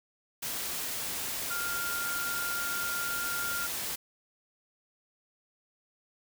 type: tone in noise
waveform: sine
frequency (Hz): 1400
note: F6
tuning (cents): +4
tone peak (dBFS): -33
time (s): 1.5-3.67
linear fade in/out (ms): 10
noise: white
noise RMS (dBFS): -35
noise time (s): 0.42-3.96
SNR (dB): -1
effects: none